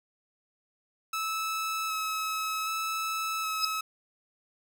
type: tone with vibrato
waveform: sawtooth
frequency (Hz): 1298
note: E6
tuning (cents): -27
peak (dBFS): -26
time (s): 1.13-3.81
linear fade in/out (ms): 5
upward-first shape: square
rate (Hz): 0.65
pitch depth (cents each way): 11
type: tone with exponential growth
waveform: sine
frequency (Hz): 5070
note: D#8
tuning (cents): +32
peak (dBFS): -20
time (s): 3.57-3.65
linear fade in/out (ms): 5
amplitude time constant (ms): 16
effects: none